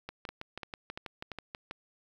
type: two click trains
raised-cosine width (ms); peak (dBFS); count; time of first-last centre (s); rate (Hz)
0.3; -23 / -23; 11 / 4; 0.09-1.711 / 0.29-1.317; 6.17 / 2.92
effects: 9-bit